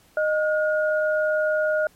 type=tone pair together; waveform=sine; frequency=617 / 1436.5 Hz; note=D#5 / F6; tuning=-15 / +48 cents; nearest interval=octave + minor third; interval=1463 cents; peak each=-20 / -25 dBFS; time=0.17-1.87 s; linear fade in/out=2 ms; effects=pink hiss -57 dBFS RMS until 1.95 s + MP3 64 kbps